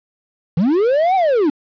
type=linear two-way sweep; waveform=triangle; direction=up then down; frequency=148.9 to 784 to 269.5 Hz; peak=-10 dBFS; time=0.57-1.5 s; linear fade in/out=5 ms; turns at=1.15 s; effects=resampled to 11025 Hz + 7-bit